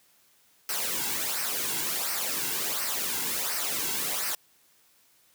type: noise with flanger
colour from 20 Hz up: white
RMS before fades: -30 dBFS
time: 0.69-4.35 s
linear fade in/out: 2 ms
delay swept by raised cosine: 0.28 to 1.68 ms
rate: 1.4 Hz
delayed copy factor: -0.65
effects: white hiss -63 dBFS RMS until 5.34 s + high-pass 80 Hz 12 dB/octave